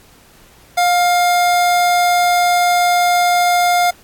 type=tone pair together; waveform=square; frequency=708.6 / 1396.9 Hz; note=F5 / F6; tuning=+25 / 0 cents; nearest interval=octave; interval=1175 cents; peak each=-12 / -23 dBFS; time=0.77-3.91 s; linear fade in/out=10 ms; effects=pink hiss -47 dBFS RMS until 4.03 s + AAC 64 kbps